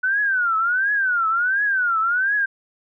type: tone with vibrato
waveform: sine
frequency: 1480 Hz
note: F#6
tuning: in tune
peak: -17 dBFS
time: 0.03-2.46 s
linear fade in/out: 10 ms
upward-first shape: triangle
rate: 1.4 Hz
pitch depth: 240 cents each way
effects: none